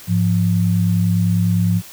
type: tone pair together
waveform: sine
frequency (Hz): 104.64 / 174.61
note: G#2 / F3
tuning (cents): +14 / 0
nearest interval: major sixth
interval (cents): 886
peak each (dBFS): -16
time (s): 0.07-1.82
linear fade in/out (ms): 50
effects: white hiss -39 dBFS RMS until 1.92 s